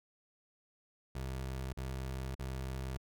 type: tone bursts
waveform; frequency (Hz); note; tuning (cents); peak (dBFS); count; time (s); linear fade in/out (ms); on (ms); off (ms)
25% pulse; 65.41; C2; 0; -34; 3; 1.15-2.974; 5; 580; 42
effects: none